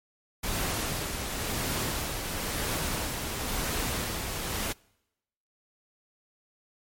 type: noise with tremolo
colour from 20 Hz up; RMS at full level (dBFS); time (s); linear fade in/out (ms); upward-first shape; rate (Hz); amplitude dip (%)
pink; -30; 0.43-4.73; 10; sine; 0.97; 35
effects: noise-tail reverb RT60 0.9 s tail -26 dB re dry + MP3 64 kbps